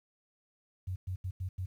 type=tone bursts at uneven times; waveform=sine; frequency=92.5 Hz; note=F#2; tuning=in tune; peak=-33 dBFS; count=5; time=0.87-0.96 / 1.07-1.16 / 1.24-1.31 / 1.4-1.49 / 1.58-1.66 s; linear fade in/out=10 ms; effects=11-bit